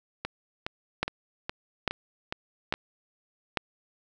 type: two click trains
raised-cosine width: 0.3 ms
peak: -9 / -15 dBFS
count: 4 / 7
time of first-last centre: 1.03-3.572 / 0.25-2.74 s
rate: 1.18 / 2.41 Hz
effects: none